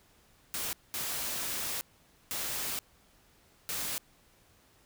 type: noise bursts at uneven times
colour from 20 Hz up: white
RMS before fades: -35 dBFS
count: 4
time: 0.54-0.73 / 0.94-1.81 / 2.31-2.79 / 3.69-3.98 s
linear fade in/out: 0 ms
effects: pink hiss -64 dBFS RMS until 4.85 s